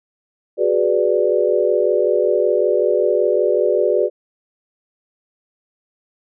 sine chord, G# half-diminished seventh, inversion third, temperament equal, 370 / 415.3 / 493.9 / 587.3 Hz, F#4 / G#4 / B4 / D5, 0 / 0 / 0 / 0 cents, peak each -19 dBFS, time 0.57-4.1 s, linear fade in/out 50 ms, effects none

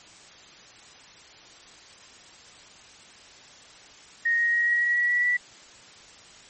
sine tone with pitch steps, 1864.7 / 1877.7 / 1890.7 / 1903.9 / 1917.1 / 1930.5 / 1943.9 / 1957.4 Hz, A#6 / A#6 / A#6 / A#6 / A#6 / B6 / B6 / B6, 0 / +12 / +24 / +36 / +48 / -40 / -28 / -16 cents, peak -20 dBFS, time 4.25-5.37 s, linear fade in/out 10 ms, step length 140 ms, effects white hiss -49 dBFS RMS until 6.49 s + MP3 32 kbps

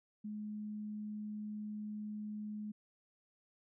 sine tone, 211.1 Hz, G#3, 29 cents sharp, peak -40 dBFS, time 0.24-2.72 s, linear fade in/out 10 ms, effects none

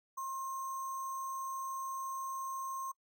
sine tone with sample-and-hold, 1067 Hz, C6, 34 cents sharp, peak -37 dBFS, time 0.17-2.92 s, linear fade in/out 10 ms, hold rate 7350 Hz, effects noise-tail reverb RT60 0.1 s tail -23 dB re dry

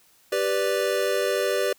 square chord, G major, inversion none, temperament equal, 392 / 493.9 / 587.3 Hz, G4 / B4 / D5, 0 / 0 / 0 cents, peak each -27 dBFS, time 0.32-1.73 s, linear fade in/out 5 ms, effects white hiss -59 dBFS RMS until 1.78 s

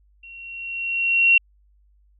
sine tone with level ramp, 2737 Hz, F7, 36 cents flat, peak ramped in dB -40 to -10 dBFS, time 0.23-1.38 s, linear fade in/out 5 ms, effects added 50 Hz sine -55 dBFS peak until 2.19 s

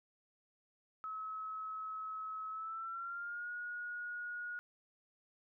sine tone with pitch glide, 1288 to 1445.7 Hz, E6 to F#6, -41 to -41 cents, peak -40 dBFS, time 1.04-4.59 s, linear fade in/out 0 ms, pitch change +200 cents, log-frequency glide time 2.5-3.5 s, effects none

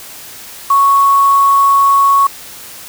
sine tone with quantisation, 1108.7 Hz, C#6, in tune, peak -6 dBFS, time 0.7-2.27 s, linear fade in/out 5 ms, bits 4, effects white hiss -32 dBFS RMS until 2.88 s

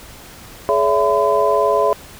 sine tone cluster, 422.8 / 567 / 665 / 1013 Hz, G#4 / C#5 / E5 / B5, +31 / +39 / +15 / +44 cents, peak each -18 dBFS, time 0.69-1.93 s, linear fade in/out 0 ms, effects pink hiss -39 dBFS RMS until 2.19 s

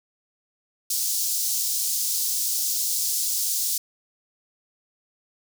pink high-pass noise, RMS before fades -25 dBFS, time 0.9-3.78 s, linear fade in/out 5 ms, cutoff 5100 Hz, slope 24 dB/octave, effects none

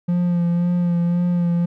triangle tone with vibrato, 174.1 Hz, F3, 5 cents flat, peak -14 dBFS, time 0.08-1.66 s, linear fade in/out 10 ms, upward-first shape sine, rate 1.9 Hz, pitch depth 24 cents each way, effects none

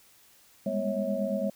sine tone cluster, 200.2 / 209 / 244.7 / 550 / 647 Hz, G3 / G#3 / B3 / C#5 / E5, +37 / +11 / -16 / -14 / -32 cents, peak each -33 / -33 / -37 / -31 / -34 dBFS, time 0.66-1.5 s, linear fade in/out 5 ms, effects white hiss -59 dBFS RMS until 1.55 s

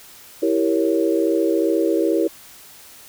sine chord, E diminished seventh, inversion none, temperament equal, 329.6 / 392 / 466.2 / 554.4 Hz, E4 / G4 / Bb4 / Db5, 0 / 0 / 0 / 0 cents, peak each -19 / -22 / -22 / -24 dBFS, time 0.42-2.28 s, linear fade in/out 10 ms, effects white hiss -44 dBFS RMS until 3.08 s

